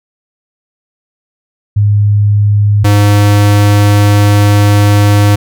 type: tone pair in turn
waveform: sine / square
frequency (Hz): 103.3 / 102.73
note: G#2 / G#2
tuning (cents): -9 / -18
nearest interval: unison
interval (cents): 9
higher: first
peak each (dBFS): -5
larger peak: neither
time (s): 1.76-2.84 / 2.84-5.36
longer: second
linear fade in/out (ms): 10
effects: none